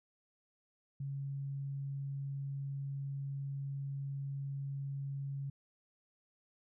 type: tone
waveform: sine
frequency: 138.59 Hz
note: C#3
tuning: in tune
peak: -37 dBFS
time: 1-5.5 s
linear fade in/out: 5 ms
effects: none